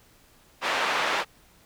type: band-pass noise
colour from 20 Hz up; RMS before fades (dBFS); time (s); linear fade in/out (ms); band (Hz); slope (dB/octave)
pink; -26; 0.61-1.25; 50; 720 to 2900; 12
effects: pink hiss -58 dBFS RMS until 1.65 s